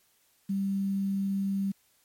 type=tone with quantisation; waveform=sine; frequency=196 Hz; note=G3; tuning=in tune; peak=-26 dBFS; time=0.49-1.72 s; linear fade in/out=10 ms; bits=9; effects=white hiss -67 dBFS RMS until 2.04 s + MP3 64 kbps